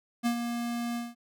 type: tone with ADSR envelope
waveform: square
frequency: 236.9 Hz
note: A#3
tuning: 28 cents sharp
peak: -24 dBFS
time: 0.23-1.15 s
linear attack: 32 ms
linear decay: 86 ms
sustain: -7 dB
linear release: 190 ms
effects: none